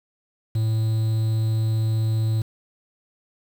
triangle tone with quantisation, 110.6 Hz, A2, 9 cents sharp, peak -17 dBFS, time 0.55-2.42 s, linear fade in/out 5 ms, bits 7, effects none

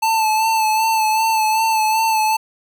square tone with vibrato, 880 Hz, A5, in tune, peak -15 dBFS, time 0.02-2.37 s, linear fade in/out 10 ms, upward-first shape sine, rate 2.6 Hz, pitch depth 33 cents each way, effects none

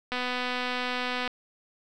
click train, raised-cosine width 0.3 ms, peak -15 dBFS, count 289, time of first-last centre 0.12-1.277 s, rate 249 Hz, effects none

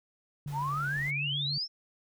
sine tone with vibrato, 142.6 Hz, C#3, 49 cents sharp, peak -34 dBFS, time 0.46-1.58 s, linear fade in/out 2 ms, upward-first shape triangle, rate 6.7 Hz, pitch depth 37 cents each way
pink noise, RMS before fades -50 dBFS, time 0.47-1.11 s, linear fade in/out 10 ms
sine exponential sweep, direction up, 845 to 5480 Hz, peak -30 dBFS, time 0.52-1.68 s, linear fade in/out 50 ms
effects none

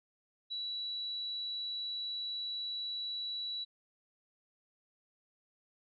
sine tone, 3928 Hz, B7, 10 cents flat, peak -36 dBFS, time 0.5-3.65 s, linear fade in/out 20 ms, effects none

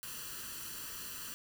white noise with comb filter, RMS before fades -44 dBFS, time 0.03-1.34 s, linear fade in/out 0 ms, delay 0.68 ms, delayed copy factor +0.75, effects none

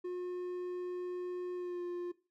triangle tone with pitch glide, 359.2 to 352.4 Hz, F4 to F4, +49 to +16 cents, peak -34 dBFS, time 0.04-2.12 s, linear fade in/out 10 ms, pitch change -33 cents, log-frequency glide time 1.55-1.82 s, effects noise-tail reverb RT60 0.3 s tail -17 dB re dry

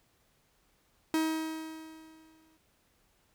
45% pulse tone with exponential decay, 317.9 Hz, D#4, 37 cents sharp, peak -25 dBFS, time 1.14-2.57 s, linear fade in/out 1 ms, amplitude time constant 310 ms, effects pink hiss -70 dBFS RMS until 3.34 s

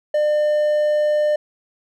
triangle tone, 600 Hz, D5, 37 cents sharp, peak -13 dBFS, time 0.14-1.36 s, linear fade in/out 5 ms, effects none

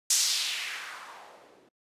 violet noise with low-pass filter sweep, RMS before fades -32 dBFS, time 0.1-1.69 s, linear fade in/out 5 ms, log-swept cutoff 6900 to 330 Hz, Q 1.9, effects noise-tail reverb RT60 0.1 s tail -25 dB re dry + resampled to 32000 Hz

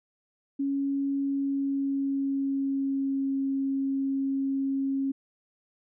sine tone with pitch glide, 277.2 to 271.8 Hz, C#4 to C#4, 0 to -34 cents, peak -25 dBFS, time 0.59-5.12 s, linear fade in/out 10 ms, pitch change -34 cents, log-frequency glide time 1.2-3.36 s, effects none

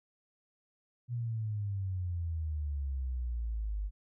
sine exponential sweep, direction down, 122.6 to 49 Hz, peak -32 dBFS, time 1.08-3.91 s, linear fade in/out 50 ms, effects none

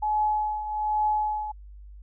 sine tone with tremolo, 850 Hz, G#5, 40 cents sharp, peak -20 dBFS, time 0.02-1.52 s, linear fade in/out 10 ms, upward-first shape triangle, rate 1.2 Hz, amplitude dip 70%, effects added 50 Hz sine -42 dBFS peak until 2.02 s

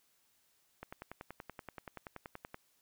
click train, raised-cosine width 0.5 ms, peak -29 dBFS, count 19, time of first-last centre 0.83-2.544 s, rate 10.5 Hz, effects white hiss -73 dBFS RMS until 2.81 s

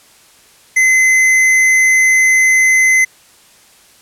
sine tone with tanh clipping, 2048 Hz, C7, 38 cents flat, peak -9 dBFS, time 0.76-3.05 s, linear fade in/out 10 ms, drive 17 dB, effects white hiss -46 dBFS RMS until 4.01 s + low-pass 11000 Hz 12 dB/octave

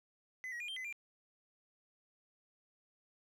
triangle tone with pitch steps, 2025 / 1904 / 2428 / 3156 / 2029 / 2383 Hz, B6 / A#6 / D#7 / G7 / B6 / D7, +43 / +36 / -43 / +11 / +46 / +25 cents, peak -39 dBFS, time 0.44-0.926 s, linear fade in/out 0 ms, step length 81 ms, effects none

